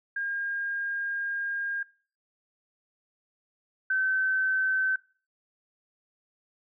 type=tone pair in turn; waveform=sine; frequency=1615 / 1535.1 Hz; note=G#6 / G6; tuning=-49 / -37 cents; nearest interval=minor second; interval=88 cents; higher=first; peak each=-28 / -23 dBFS; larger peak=second; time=0.16-1.83 / 3.9-4.96 s; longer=first; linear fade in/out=5 ms; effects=noise-tail reverb RT60 0.4 s tail -21 dB re dry

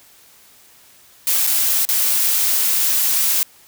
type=noise with dropouts; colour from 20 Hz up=blue; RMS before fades=-17 dBFS; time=1.27-3.43 s; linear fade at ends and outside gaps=1 ms; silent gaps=1.467-1.471 / 1.852-1.889 s; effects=white hiss -49 dBFS RMS until 3.67 s

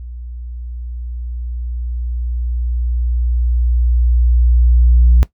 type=tone with level ramp; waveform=sine; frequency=60 Hz; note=B1; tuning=49 cents flat; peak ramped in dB=-27 to -4 dBFS; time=0-5.23 s; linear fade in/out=0 ms; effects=noise-tail reverb RT60 0.1 s tail -18 dB re dry + tanh soft clip ceiling -3 dBFS

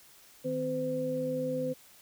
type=tone cluster; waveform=sine; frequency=155.9 / 257 / 511 Hz; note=D#3 / C4 / C5; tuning=+4 / -31 / -41 cents; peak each=-39 / -35 / -31 dBFS; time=0.44-1.74 s; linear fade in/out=20 ms; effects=white hiss -57 dBFS RMS until 2.01 s

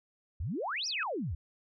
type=exponential two-way sweep; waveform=sine; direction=up then down; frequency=65.41 to 5920 to 65.41 Hz; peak=-32 dBFS; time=0.4-1.35 s; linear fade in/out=5 ms; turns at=0.87 s
type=tone with exponential growth; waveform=sine; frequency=2546 Hz; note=D#7; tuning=39 cents sharp; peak=-31 dBFS; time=0.76-1.03 s; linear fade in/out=1 ms; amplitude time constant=58 ms
effects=none

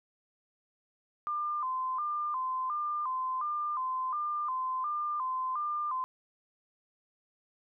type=tone with vibrato; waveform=sine; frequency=1112 Hz; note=C#6; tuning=5 cents sharp; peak=-30 dBFS; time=1.27-6.04 s; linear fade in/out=0 ms; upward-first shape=square; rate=1.4 Hz; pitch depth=130 cents each way; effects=none

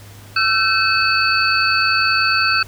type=tone cluster; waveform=sine; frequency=1337 / 1536 / 2591 / 4485 Hz; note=E6 / G6 / E7 / C#8; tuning=+24 / -36 / -30 / +19 cents; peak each=-19 dBFS; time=0.36-2.63 s; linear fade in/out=5 ms; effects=added 102 Hz sine -39 dBFS peak until 2.67 s + pink hiss -43 dBFS RMS until 2.67 s

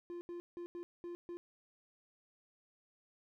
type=tone bursts at uneven times; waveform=triangle; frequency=347.6 Hz; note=F4; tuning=8 cents flat; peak=-40 dBFS; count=6; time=0.1-0.21 / 0.29-0.4 / 0.57-0.66 / 0.75-0.83 / 1.04-1.15 / 1.29-1.37 s; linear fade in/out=0 ms; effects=none

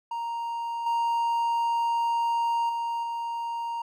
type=tone with level steps; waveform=triangle; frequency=932.3 Hz; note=A#5; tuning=in tune; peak=-27 / -21 / -25 / -27 dBFS; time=0.11-3.82 s; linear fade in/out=5 ms; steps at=0.86 / 2.69 / 3.03 s; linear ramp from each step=5 ms; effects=none

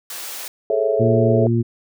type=high-pass noise; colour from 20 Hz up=white; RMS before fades=-31 dBFS; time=0.1-0.48 s; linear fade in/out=2 ms; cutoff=410 Hz; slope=12 dB/octave
type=chord; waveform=sine; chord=A major seventh; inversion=third; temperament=equal with one note detuned; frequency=415.3 / 440 / 550.2 / 659.3 Hz; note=G#4 / A4 / C#5 / E5; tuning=0 / 0 / -13 / 0 cents; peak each=-23 / -20 / -22 / -21 dBFS; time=0.7-1.47 s; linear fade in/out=2 ms
type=harmonic tone; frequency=116.54 Hz; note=A#2; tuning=in tune; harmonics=1 / 2 / 3; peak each=-17 / -20 / -22 dBFS; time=0.99-1.63 s; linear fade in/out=20 ms
effects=none

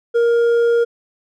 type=tone with hard clipping; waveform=sine; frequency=469.1 Hz; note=A#4; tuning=11 cents sharp; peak=-13 dBFS; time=0.14-0.85 s; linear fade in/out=20 ms; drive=4 dB; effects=none

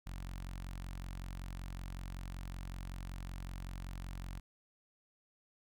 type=tone with notch filter; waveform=sawtooth; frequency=45.31 Hz; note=F#1; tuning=36 cents flat; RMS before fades=-44 dBFS; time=0.06-4.4 s; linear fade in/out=10 ms; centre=430 Hz; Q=0.78; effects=none

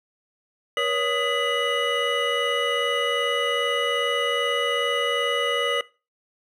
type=tone cluster; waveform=triangle; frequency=478.5 / 561 / 1248 / 1999 / 2924 Hz; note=A#4 / C#5 / D#6 / B6 / F#7; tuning=+45 / +21 / +5 / +20 / -21 cents; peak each=-26 dBFS; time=0.77-5.81 s; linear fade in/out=2 ms; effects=noise-tail reverb RT60 0.3 s tail -20 dB re dry

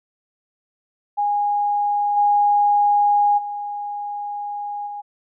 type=tone with level steps; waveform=sine; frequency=822 Hz; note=G#5; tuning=18 cents flat; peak=-17 / -13 / -25 / -28 dBFS; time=1.17-5.02 s; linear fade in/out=20 ms; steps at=2.16 / 3.37 / 4.86 s; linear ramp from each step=20 ms; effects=none

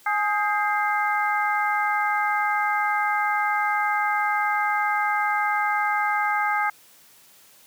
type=harmonic tone with a mistuned harmonic; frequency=417.9 Hz; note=G#4; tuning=11 cents sharp; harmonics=2 / 3 / 4 / 5; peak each=-24 / -26 / -27 / -28 dBFS; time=0.06-6.7 s; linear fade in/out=5 ms; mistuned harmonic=4; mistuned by=-77 cents; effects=white hiss -53 dBFS RMS until 7.66 s + high-pass 100 Hz 12 dB/octave

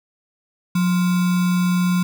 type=tone with sample-and-hold; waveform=sine; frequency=179.6 Hz; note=F3; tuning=49 cents sharp; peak=-15 dBFS; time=0.75-2.03 s; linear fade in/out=5 ms; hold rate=1225 Hz; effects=none

